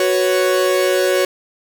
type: chord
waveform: 45% pulse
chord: F# suspended fourth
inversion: none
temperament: equal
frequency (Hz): 370 / 493.9 / 554.4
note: F#4 / B4 / C#5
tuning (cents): 0 / 0 / 0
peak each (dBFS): -17 / -22 / -17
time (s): 0-1.25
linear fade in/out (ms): 2
effects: none